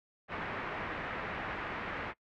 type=low-pass noise; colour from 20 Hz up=white; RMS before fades=-39 dBFS; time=0.28-2.14 s; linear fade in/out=50 ms; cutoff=2100 Hz; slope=24 dB/octave; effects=noise-tail reverb RT60 0.1 s tail -23 dB re dry